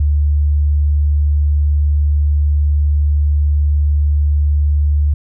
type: tone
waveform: sine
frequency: 73.42 Hz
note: D2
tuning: in tune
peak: -10 dBFS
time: 0-5.14 s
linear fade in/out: 5 ms
effects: none